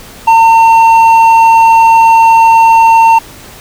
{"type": "tone with hard clipping", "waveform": "sine", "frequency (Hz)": 907, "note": "A#5", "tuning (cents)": -48, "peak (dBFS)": -3, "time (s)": [0.27, 3.19], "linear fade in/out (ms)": 10, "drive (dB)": 5, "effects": ["pink hiss -32 dBFS RMS until 3.6 s"]}